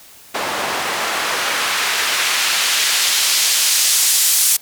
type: noise with band-pass filter sweep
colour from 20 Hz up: white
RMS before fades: -17 dBFS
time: 0.34-4.57 s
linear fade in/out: 10 ms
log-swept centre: 670 to 8900 Hz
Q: 0.73
effects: white hiss -43 dBFS RMS until 4.61 s